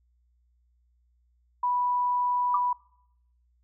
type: tone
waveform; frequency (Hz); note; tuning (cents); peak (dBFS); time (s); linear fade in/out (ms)
sine; 984; B5; -7; -23; 1.63-2.73; 5
type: tone with exponential decay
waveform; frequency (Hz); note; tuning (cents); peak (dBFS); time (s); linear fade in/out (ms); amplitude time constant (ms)
sine; 1171; D6; -5; -19; 2.54-2.62; 5; 17
effects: noise-tail reverb RT60 0.8 s tail -23 dB re dry + added 60 Hz sine -64 dBFS peak until 3.63 s